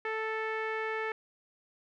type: tone with low-pass filter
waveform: sawtooth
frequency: 440 Hz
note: A4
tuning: in tune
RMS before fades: -34 dBFS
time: 0.05-1.12 s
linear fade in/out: 2 ms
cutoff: 2000 Hz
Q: 3.6
effects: none